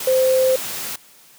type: tone in noise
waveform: sine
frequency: 519 Hz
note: C5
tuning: 14 cents flat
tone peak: -13 dBFS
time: 0.07-0.56 s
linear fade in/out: 5 ms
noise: white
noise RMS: -28 dBFS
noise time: 0-0.96 s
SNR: +12 dB
effects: white hiss -49 dBFS RMS until 1.38 s + high-pass 100 Hz 12 dB/octave